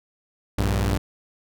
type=tone pair together; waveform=sawtooth; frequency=58.27 / 98 Hz; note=A#1 / G2; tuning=0 / 0 cents; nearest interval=major sixth; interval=900 cents; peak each=-19 dBFS; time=0.58-0.98 s; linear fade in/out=5 ms; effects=none